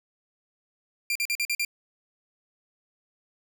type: tone bursts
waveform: sawtooth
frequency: 2380 Hz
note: D7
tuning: 22 cents sharp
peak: -21 dBFS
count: 6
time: 1.1-1.649 s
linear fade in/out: 2 ms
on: 54 ms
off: 45 ms
effects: none